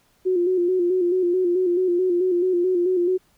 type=tone with vibrato; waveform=sine; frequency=360 Hz; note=F#4; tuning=47 cents flat; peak=-17 dBFS; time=0.25-3.18 s; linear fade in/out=20 ms; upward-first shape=square; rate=4.6 Hz; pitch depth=50 cents each way; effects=pink hiss -62 dBFS RMS until 3.37 s